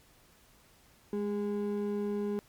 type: ring-modulated tone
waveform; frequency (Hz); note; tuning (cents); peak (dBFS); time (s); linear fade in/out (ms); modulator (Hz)
triangle; 308.2; D#4; -16; -25; 1.13-2.39; 0; 101
effects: pink hiss -62 dBFS RMS until 2.48 s + MP3 96 kbps